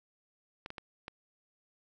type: clicks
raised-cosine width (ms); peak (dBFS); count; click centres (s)
0.3; -25; 4; 0.661 / 0.704 / 0.782 / 1.081
effects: none